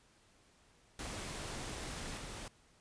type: noise with level steps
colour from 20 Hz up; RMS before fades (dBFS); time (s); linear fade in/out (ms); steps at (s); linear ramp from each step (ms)
pink; -43 / -46; 0.99-2.48; 2; 2.17; 10
effects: pink hiss -67 dBFS RMS until 2.8 s + resampled to 22050 Hz